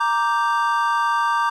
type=chord; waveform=triangle; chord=G minor; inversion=first; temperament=equal; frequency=932.3 / 1174.7 / 1568 Hz; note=Bb5 / D6 / G6; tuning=0 / 0 / 0 cents; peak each=-19 / -19 / -23 dBFS; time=0-1.5 s; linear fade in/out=10 ms; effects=none